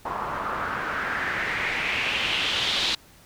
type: noise with low-pass filter sweep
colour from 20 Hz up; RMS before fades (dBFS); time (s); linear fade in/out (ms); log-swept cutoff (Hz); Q
white; -27; 0.05-2.95; 5; 990 to 3900; 3.4
effects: pink hiss -53 dBFS RMS until 3.25 s